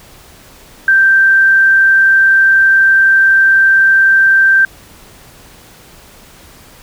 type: tone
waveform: sine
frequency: 1568 Hz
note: G6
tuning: in tune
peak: -5 dBFS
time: 0.88-4.65 s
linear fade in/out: 2 ms
effects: pink hiss -40 dBFS RMS until 6.82 s